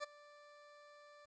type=tone with ADSR envelope; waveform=20% pulse; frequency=587.3 Hz; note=D5; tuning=in tune; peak=-33 dBFS; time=0-1.26 s; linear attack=34 ms; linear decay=15 ms; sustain=-21 dB; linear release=14 ms; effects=resampled to 16000 Hz + 12-bit